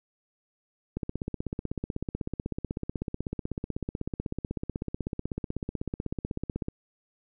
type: click train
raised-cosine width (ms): 3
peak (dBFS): -18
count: 93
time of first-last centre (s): 0.97-6.684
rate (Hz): 16.1
effects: none